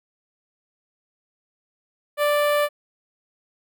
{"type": "tone with notch filter", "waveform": "sawtooth", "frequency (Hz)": 587.3, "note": "D5", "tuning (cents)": 0, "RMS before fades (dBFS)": -20, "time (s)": [2.17, 2.69], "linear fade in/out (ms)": 50, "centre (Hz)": 6000, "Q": 0.65, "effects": []}